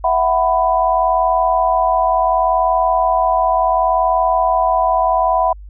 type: chord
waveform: sine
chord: E suspended second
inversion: none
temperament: equal with one note detuned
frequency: 659.3 / 740 / 994.6 Hz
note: E5 / F#5 / B5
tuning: 0 / 0 / +12 cents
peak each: -17 / -16 / -16 dBFS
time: 0.04-5.53 s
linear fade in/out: 5 ms
effects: added 50 Hz sine -32 dBFS peak until 5.69 s